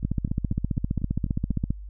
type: two click trains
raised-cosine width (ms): 5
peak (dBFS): -21 / -12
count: 7 / 26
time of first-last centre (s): 0.03-1.511 / 0.05-1.706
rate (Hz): 4.05 / 15.1
effects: added 50 Hz sine -36 dBFS peak until 1.89 s